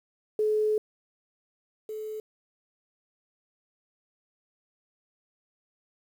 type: tone pair in turn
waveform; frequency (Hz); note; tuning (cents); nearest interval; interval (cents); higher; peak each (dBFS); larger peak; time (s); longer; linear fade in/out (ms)
sine; 427.9 / 431.1; A4 / A4; -48 / -35; unison; 13; second; -22 / -33; first; 0.39-0.78 / 1.89-2.2; first; 2
effects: 9-bit